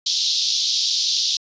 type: band-pass noise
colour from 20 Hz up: pink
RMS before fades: -21 dBFS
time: 0.06-1.37 s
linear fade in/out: 5 ms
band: 3500 to 5800 Hz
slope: 48 dB/octave
effects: resampled to 16000 Hz